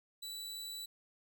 sawtooth tone, 3951 Hz, B7, in tune, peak -39 dBFS, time 0.22-0.86 s, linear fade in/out 10 ms, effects none

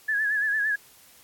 sine tone with vibrato, 1700 Hz, G#6, 40 cents sharp, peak -22 dBFS, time 0.08-0.76 s, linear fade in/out 10 ms, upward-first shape sine, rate 8.8 Hz, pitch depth 64 cents each way, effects white hiss -54 dBFS RMS until 1.23 s + AAC 64 kbps

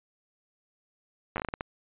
slowing click train, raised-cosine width 0.5 ms, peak -16 dBFS, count 9, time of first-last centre 1.36-1.609 s, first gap 9 ms, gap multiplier 1.34, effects resampled to 8000 Hz

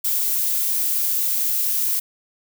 violet noise with amplitude modulation, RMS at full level -20 dBFS, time 0.04-2 s, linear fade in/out 10 ms, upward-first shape sine, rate 227 Hz, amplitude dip 25%, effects none

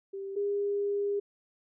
sine tone pair in turn, 391.7 / 405 Hz, G4 / G#4, -1 / -43 cents, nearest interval minor second, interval 58 cents, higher second, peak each -35 / -27 dBFS, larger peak second, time 0.13-0.36 / 0.36-1.2 s, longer second, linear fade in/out 10 ms, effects none

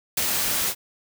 white noise with ADSR envelope, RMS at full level -22 dBFS, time 0.17-0.75 s, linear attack 6 ms, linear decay 32 ms, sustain -2 dB, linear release 65 ms, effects none

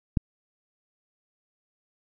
click, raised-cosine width 5 ms, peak -9 dBFS, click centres 0.172 s, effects none

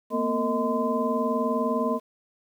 sine tone cluster, 228.7 / 248.5 / 455.7 / 629 / 1026 Hz, A#3 / B3 / A#4 / D#5 / C6, -33 / +11 / -39 / +19 / -34 cents, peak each -29 dBFS, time 0.1-2 s, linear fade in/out 50 ms, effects 9-bit

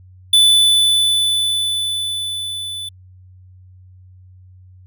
square tone with level ramp, 3491 Hz, A7, 14 cents flat, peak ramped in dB -8 to -26 dBFS, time 0.33-2.89 s, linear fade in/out 5 ms, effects added 92 Hz sine -41 dBFS peak until 4.86 s

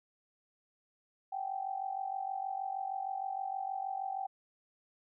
sine tone with amplitude modulation, 774 Hz, G5, 22 cents flat, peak -31 dBFS, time 1.32-4.27 s, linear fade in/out 10 ms, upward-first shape sine, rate 46.4 Hz, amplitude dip 80%, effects none

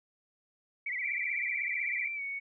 sine tone with vibrato, 2119 Hz, C7, 21 cents sharp, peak -32 dBFS, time 0.86-2.08 s, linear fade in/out 5 ms, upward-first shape sine, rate 16 Hz, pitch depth 150 cents each way
sine tone with pitch glide, 2349 to 2224 Hz, D7 to C#7, 0 to +5 cents, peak -34 dBFS, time 1.02-2.4 s, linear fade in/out 20 ms, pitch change -95 cents, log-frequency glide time 2.14-2.22 s
effects none

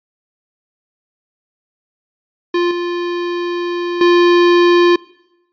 square tone with level steps, 349.2 Hz, F4, in tune, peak -13 / -18 / -8 dBFS, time 2.54-4.96 s, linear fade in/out 5 ms, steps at 2.71 / 4.01 s, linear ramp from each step 2 ms, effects noise-tail reverb RT60 0.9 s tail -23 dB re dry + resampled to 11025 Hz

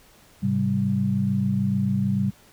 sine tone cluster, 106.7 / 133.5 / 195.8 Hz, G#2 / C3 / G3, +47 / +35 / -2 cents, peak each -27 / -26 / -22 dBFS, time 0.42-2.31 s, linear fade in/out 20 ms, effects pink hiss -54 dBFS RMS until 2.52 s

